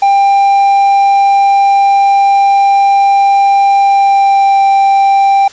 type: tone with pitch glide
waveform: triangle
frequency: 794 to 787.6 Hz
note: G5 to G5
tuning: +22 to +8 cents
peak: -3 dBFS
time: 0.02-5.48 s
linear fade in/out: 5 ms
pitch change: -14 cents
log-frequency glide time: 3.8-4.61 s
effects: white hiss -35 dBFS RMS until 5.52 s + resampled to 16000 Hz